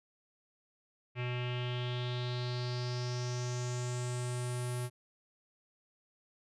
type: tone with low-pass filter sweep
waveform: square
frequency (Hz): 123.47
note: B2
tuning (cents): 0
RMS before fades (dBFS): -36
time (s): 1.15-4.9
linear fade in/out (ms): 50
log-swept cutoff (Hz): 2500 to 11000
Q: 4.7
effects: none